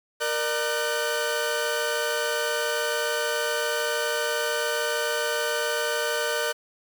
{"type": "tone cluster", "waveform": "sawtooth", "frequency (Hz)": [467.4, 599, 1511], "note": ["A#4", "D5", "F#6"], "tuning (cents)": [5, 34, 36], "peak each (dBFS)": -25, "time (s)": [0.2, 6.53], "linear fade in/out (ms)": 20, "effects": ["8-bit"]}